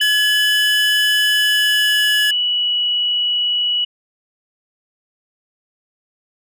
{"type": "tone with pitch glide", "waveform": "sine", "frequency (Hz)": [2984, 2934], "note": ["F#7", "F#7"], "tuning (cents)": [14, -15], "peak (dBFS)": -15, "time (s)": [0, 3.85], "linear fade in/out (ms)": 10, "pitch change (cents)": -29, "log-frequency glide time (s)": [1.3, 2.73]}
{"type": "tone", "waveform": "45% pulse", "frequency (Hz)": 1697, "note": "G#6", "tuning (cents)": 37, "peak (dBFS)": -16, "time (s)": [0.01, 2.31], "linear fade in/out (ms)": 5}
{"effects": []}